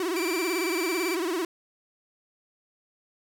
45% pulse tone with vibrato, 349.2 Hz, F4, in tune, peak -26 dBFS, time 0-1.45 s, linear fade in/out 2 ms, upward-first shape sine, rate 18 Hz, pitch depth 160 cents each way
sawtooth tone with pitch glide, 2349 to 2334 Hz, D7 to D7, 0 to -11 cents, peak -28 dBFS, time 0.16-1.15 s, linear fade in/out 2 ms, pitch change -11 cents, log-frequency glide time 0.36-0.56 s
effects none

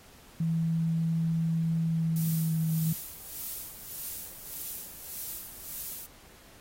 sine tone with pitch glide, 163.9 to 160.71 Hz, E3 to E3, -10 to -44 cents, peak -25 dBFS, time 0.4-2.93 s, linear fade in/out 5 ms, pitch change -34 cents, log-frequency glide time 1.81-2.6 s
violet noise with tremolo, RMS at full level -35 dBFS, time 2.16-6.06 s, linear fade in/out 0 ms, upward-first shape sine, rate 1.7 Hz, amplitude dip 65%
effects pink hiss -55 dBFS RMS until 6.6 s + AAC 48 kbps

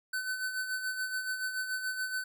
square tone with tremolo, 1515 Hz, F#6, 40 cents sharp, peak -31 dBFS, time 0.13-2.24 s, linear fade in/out 5 ms, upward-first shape sine, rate 7 Hz, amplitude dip 55%, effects none

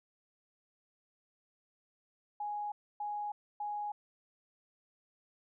sine tone bursts, 830.6 Hz, G#5, in tune, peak -35 dBFS, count 3, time 2.4-3.92 s, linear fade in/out 5 ms, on 320 ms, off 280 ms, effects none

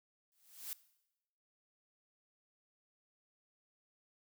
blue noise with exponential growth, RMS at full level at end -40 dBFS, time 0.32-0.73 s, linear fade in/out 0 ms, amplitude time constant 88 ms, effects noise-tail reverb RT60 0.9 s tail -19 dB re dry

